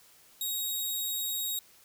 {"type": "tone", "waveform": "10% pulse", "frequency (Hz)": 3782, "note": "A#7", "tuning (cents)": 24, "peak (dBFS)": -23, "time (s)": [0.41, 1.59], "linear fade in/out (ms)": 2, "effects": ["white hiss -59 dBFS RMS until 1.84 s"]}